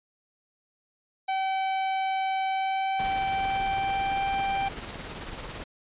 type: tone with pitch glide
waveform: 45% pulse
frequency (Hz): 767 to 785.4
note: G5 to G5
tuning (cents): -38 to +3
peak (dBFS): -25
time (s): 1.28-4.69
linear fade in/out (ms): 10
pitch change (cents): +41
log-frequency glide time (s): 2.48-4.22
type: noise with tremolo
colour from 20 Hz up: pink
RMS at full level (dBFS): -36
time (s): 2.99-5.64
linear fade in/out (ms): 5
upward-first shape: sine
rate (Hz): 18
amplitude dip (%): 40
effects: resampled to 8000 Hz